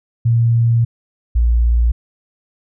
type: tone pair in turn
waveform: sine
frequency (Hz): 116.54 / 58.43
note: A#2 / A#1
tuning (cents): 0 / +5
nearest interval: octave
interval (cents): 1195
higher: first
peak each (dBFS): -10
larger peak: neither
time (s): 0.25-0.85 / 1.35-1.92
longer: first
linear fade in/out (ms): 10
effects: none